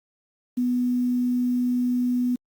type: tone with quantisation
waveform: sine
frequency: 246.9 Hz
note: B3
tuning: in tune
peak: -20 dBFS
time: 0.57-2.36 s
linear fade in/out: 10 ms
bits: 8
effects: Opus 48 kbps